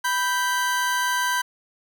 40% pulse tone pair together, 987.8 / 1564.5 Hz, B5 / G6, 0 / -4 cents, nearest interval minor sixth, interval 796 cents, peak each -23 dBFS, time 0.04-1.42 s, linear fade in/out 10 ms, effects none

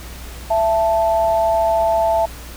sine tone pair together, 666.3 / 880 Hz, E5 / A5, +18 / 0 cents, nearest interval perfect fourth, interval 482 cents, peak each -15 / -18 dBFS, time 0.5-2.26 s, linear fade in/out 10 ms, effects added 60 Hz sine -33 dBFS peak until 2.56 s + pink hiss -37 dBFS RMS until 2.56 s

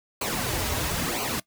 pink noise with flanger, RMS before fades -28 dBFS, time 0.21-1.4 s, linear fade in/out 5 ms, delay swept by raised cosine 0.56 to 5.86 ms, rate 1 Hz, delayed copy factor -0.8, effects noise-tail reverb RT60 0.1 s tail -20 dB re dry

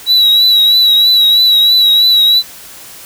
triangle tone with vibrato, 3900 Hz, B7, 23 cents flat, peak -4 dBFS, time 0.06-2.43 s, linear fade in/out 50 ms, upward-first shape triangle, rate 3.1 Hz, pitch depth 48 cents each way, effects white hiss -33 dBFS RMS until 3.05 s

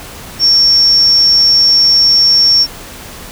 sine tone, 5480 Hz, F8, 34 cents flat, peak -5 dBFS, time 0.39-2.67 s, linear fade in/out 50 ms, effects pink hiss -30 dBFS RMS until 3.31 s

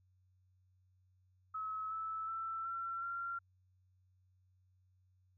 sine tone with pitch steps, 1288 / 1309.8 / 1331.9 / 1354.4 / 1377.3 Hz, E6 / E6 / E6 / E6 / F6, -41 / -11 / +17 / +46 / -24 cents, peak -38 dBFS, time 1.54-3.39 s, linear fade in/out 10 ms, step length 370 ms, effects added 92 Hz sine -69 dBFS peak until 5.37 s

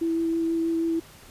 sine tone with vibrato, 330 Hz, E4, 2 cents sharp, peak -22 dBFS, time 0.01-1 s, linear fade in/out 10 ms, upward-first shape sine, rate 6.2 Hz, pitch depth 10 cents each way, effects pink hiss -49 dBFS RMS until 1.3 s + resampled to 32000 Hz

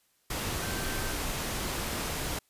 sine tone in noise, 1555 Hz, G6, 14 cents flat, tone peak -41 dBFS, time 0.62-1.13 s, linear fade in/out 5 ms, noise pink, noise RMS -33 dBFS, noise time 0.3-2.39 s, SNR -11 dB, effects white hiss -70 dBFS RMS until 2.49 s + resampled to 32000 Hz

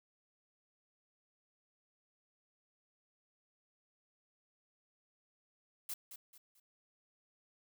blue noise with echo, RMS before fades -41 dBFS, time 5.89-5.94 s, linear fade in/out 5 ms, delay 220 ms, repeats 3, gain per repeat -9 dB, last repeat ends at 6.6 s, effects none

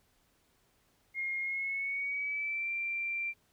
sine tone with pitch glide, 2139 to 2360 Hz, C7 to D7, +38 to +8 cents, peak -32 dBFS, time 1.14-3.34 s, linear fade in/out 50 ms, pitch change +170 cents, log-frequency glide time 1.4-2.71 s, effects pink hiss -71 dBFS RMS until 3.52 s

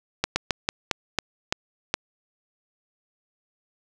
slowing click train, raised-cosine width 0.2 ms, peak -4 dBFS, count 8, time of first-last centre 0.24-1.94 s, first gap 120 ms, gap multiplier 1.23, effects none

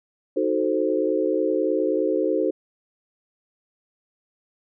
sine chord, D# diminished seventh, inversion none, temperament equal, 311.1 / 370 / 440 / 523.3 Hz, D#4 / F#4 / A4 / C5, 0 / 0 / 0 / 0 cents, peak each -25 dBFS, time 0.36-2.51 s, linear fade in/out 10 ms, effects none

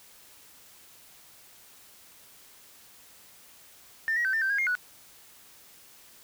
sine tone with pitch steps, 1797 / 1903 / 1544 / 1794 / 1560 / 1631 / 2130 / 1472 Hz, A6 / A#6 / G6 / A6 / G6 / G#6 / C7 / F#6, +36 / +35 / -27 / +33 / -9 / -32 / +30 / -9 cents, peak -23 dBFS, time 4.08-4.752 s, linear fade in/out 0 ms, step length 84 ms, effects tanh soft clip ceiling -20 dBFS + white hiss -54 dBFS RMS until 6.23 s

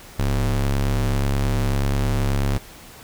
square ring-modulated tone, 69.3 Hz, C#2, in tune, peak -16 dBFS, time 0.19-2.58 s, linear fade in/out 5 ms, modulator 34.2 Hz, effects pink hiss -43 dBFS RMS until 3.03 s

